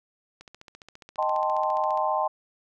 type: click train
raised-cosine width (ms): 0.2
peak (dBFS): -28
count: 24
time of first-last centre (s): 0.41-1.975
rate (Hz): 14.7
type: chord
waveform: sine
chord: A half-diminished seventh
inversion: second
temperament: equal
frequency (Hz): 622.3 / 784 / 880 / 1046.5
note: Eb5 / G5 / A5 / C6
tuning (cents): 0 / 0 / 0 / 0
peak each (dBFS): -28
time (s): 1.18-2.28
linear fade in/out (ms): 10
effects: none